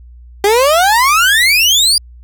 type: exponential sweep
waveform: 30% pulse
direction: up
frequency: 392.1 to 4895 Hz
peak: -5 dBFS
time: 0.44-1.98 s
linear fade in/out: 2 ms
effects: added 60 Hz sine -34 dBFS peak until 2.23 s